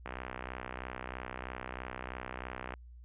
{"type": "click train", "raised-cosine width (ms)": 0.5, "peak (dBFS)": -24, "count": 170, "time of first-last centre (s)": [0.06, 2.738], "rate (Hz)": 63.1, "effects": ["added 60 Hz sine -49 dBFS peak until 3.04 s", "resampled to 8000 Hz"]}